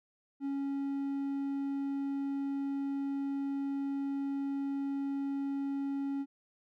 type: tone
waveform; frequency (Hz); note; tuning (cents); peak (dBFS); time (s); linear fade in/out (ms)
triangle; 277.2; C#4; 0; -30; 0.4-6.26; 50
effects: none